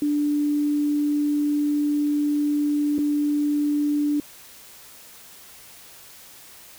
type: tone with dropouts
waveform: sine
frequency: 293.7 Hz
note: D4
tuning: in tune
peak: -19 dBFS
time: 0.02-4.2 s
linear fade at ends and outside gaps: 2 ms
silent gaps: 2.982-2.988 s
effects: white hiss -46 dBFS RMS until 6.78 s